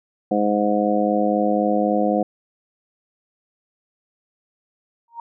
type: harmonic tone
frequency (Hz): 103.83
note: G#2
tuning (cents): 0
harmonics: 2 / 3 / 4 / 5 / 6 / 7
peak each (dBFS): -22 / -23 / -30 / -22 / -27 / -23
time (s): 0.31-2.23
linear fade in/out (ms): 5
type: tone with exponential growth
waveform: sine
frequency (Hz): 932.3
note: A#5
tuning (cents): 0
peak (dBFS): -26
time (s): 5.08-5.2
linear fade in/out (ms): 2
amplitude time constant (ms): 26
effects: none